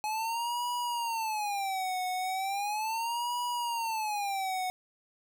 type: tone with vibrato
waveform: square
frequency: 845 Hz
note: G#5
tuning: 30 cents sharp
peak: -31 dBFS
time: 0.04-4.7 s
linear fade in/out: 0 ms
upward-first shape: sine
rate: 0.37 Hz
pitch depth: 240 cents each way
effects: none